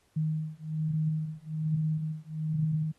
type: beating tone pair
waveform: sine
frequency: 155.56 / 156.76 Hz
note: D#3 / D#3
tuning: 0 / +13 cents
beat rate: 1.2 Hz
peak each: -31 / -31 dBFS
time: 0.16-2.92 s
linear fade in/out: 10 ms
effects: pink hiss -69 dBFS RMS until 2.98 s + AAC 32 kbps